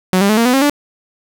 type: tone with pitch steps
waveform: sawtooth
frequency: 185 / 199.43 / 215 / 231.7 / 249.8 / 269.3 / 290.3 Hz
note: F#3 / G3 / A3 / A#3 / B3 / C#4 / D4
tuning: 0 / +30 / -40 / -10 / +20 / -50 / -20 cents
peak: -6 dBFS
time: 0.13-0.697 s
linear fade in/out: 0 ms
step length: 81 ms
effects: 7-bit